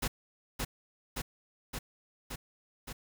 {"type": "noise with echo", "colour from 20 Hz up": "pink", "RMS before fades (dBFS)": -32, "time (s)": [0.02, 0.08], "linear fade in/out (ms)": 10, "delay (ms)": 570, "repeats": 5, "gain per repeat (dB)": -2, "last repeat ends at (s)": 2.93, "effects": []}